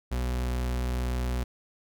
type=tone; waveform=40% pulse; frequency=61.74 Hz; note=B1; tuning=in tune; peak=-26 dBFS; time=0.11-1.44 s; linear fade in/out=10 ms; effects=none